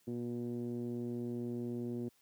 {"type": "tone with low-pass filter", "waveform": "10% pulse", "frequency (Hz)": 120, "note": "B2", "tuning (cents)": -49, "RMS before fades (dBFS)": -39, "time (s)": [0.07, 2.09], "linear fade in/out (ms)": 10, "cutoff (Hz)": 300, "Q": 2.8, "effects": ["white hiss -71 dBFS RMS until 2.21 s", "high-pass 60 Hz 12 dB/octave"]}